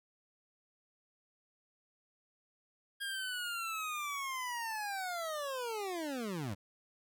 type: linear sweep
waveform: 25% pulse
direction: down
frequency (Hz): 1628 to 89.5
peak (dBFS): -33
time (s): 3-6.55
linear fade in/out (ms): 20
effects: none